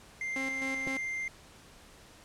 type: tone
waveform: triangle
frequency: 2095 Hz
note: C7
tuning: 2 cents sharp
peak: -31 dBFS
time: 0.21-1.28 s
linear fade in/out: 2 ms
type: tone with tremolo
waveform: sawtooth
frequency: 267.3 Hz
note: C4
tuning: 37 cents sharp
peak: -31 dBFS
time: 0.36-0.97 s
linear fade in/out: 2 ms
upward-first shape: square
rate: 3.9 Hz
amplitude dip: 55%
type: clicks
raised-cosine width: 2 ms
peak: -29 dBFS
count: 2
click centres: 0.868 / 0.874 s
effects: pink hiss -55 dBFS RMS until 2.24 s + low-pass 10000 Hz 12 dB/octave